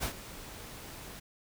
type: noise with ADSR envelope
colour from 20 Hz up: pink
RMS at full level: -32 dBFS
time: 0-1.2 s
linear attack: 32 ms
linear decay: 92 ms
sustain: -14 dB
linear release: 12 ms
effects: none